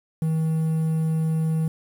triangle tone with quantisation, 159.8 Hz, D#3, 47 cents sharp, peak -18 dBFS, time 0.22-1.68 s, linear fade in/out 2 ms, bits 8, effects none

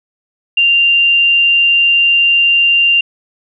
sine tone, 2784 Hz, F7, 6 cents flat, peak -7 dBFS, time 0.57-3.01 s, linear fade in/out 5 ms, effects none

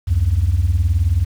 sine beating tone pair, 71.3 / 90.3 Hz, C#2 / F#2, +49 / -42 cents, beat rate 19 Hz, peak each -16 / -14 dBFS, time 0.07-1.25 s, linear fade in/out 20 ms, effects tanh soft clip ceiling -8 dBFS + 7-bit

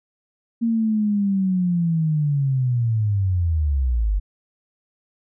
sine linear sweep, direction down, 233.1 to 46.32 Hz, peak -17 dBFS, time 0.61-4.2 s, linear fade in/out 20 ms, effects none

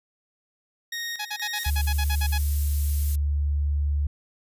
20% pulse tone with tremolo, 1864.7 Hz, A#6, in tune, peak -24 dBFS, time 0.92-1.69 s, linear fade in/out 5 ms, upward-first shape square, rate 2.1 Hz, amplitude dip 65%
10% pulse tone bursts, 839 Hz, G#5, 17 cents sharp, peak -20 dBFS, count 11, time 1.19-2.383 s, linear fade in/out 10 ms, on 63 ms, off 50 ms
violet noise, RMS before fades -33 dBFS, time 1.55-3.16 s, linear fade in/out 10 ms
sine tone, 72.5 Hz, D2, 22 cents flat, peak -21 dBFS, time 1.66-4.07 s, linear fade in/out 5 ms
effects resampled to 32000 Hz

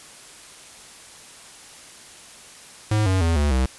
square tone with pitch steps, 107 / 94.23 / 82.99 / 73.08 / 64.36 Hz, A2 / F#2 / E2 / D2 / C2, -48 / +32 / +12 / -8 / -28 cents, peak -18 dBFS, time 2.91-3.66 s, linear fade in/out 5 ms, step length 150 ms, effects white hiss -44 dBFS RMS until 3.78 s + resampled to 24000 Hz

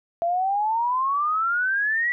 sine exponential sweep, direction up, 670 to 1967 Hz, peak -20 dBFS, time 0.22-2.12 s, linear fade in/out 0 ms, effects none

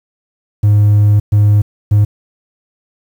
triangle tone bursts at uneven times, 103.83 Hz, G#2, in tune, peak -3 dBFS, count 3, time 0.63-1.2 / 1.32-1.62 / 1.91-2.05 s, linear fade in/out 10 ms, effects tanh soft clip ceiling 0 dBFS + 7-bit

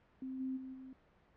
sine tone with level steps, 261.6 Hz, C4, in tune, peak -40 / -36 / -44 / -48 dBFS, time 0.22-0.93 s, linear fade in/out 2 ms, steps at 0.39 / 0.56 / 0.73 s, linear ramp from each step 20 ms, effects pink hiss -68 dBFS RMS until 1.36 s + low-pass 2000 Hz 12 dB/octave

